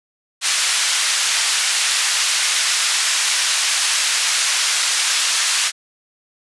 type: band-pass noise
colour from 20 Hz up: white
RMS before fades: -18 dBFS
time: 0.41-5.72 s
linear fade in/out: 50 ms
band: 1400 to 7400 Hz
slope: 12 dB/octave
effects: resampled to 24000 Hz